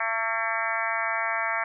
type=harmonic tone with a mistuned harmonic; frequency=225.2 Hz; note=A3; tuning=40 cents sharp; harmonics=3 / 4 / 5 / 6 / 7 / 8 / 9 / 10; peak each=-33 / -33 / -33 / -33 / -33 / -33 / -33 / -33 dBFS; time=0-1.64 s; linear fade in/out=5 ms; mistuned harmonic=7; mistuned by=+30 cents; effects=none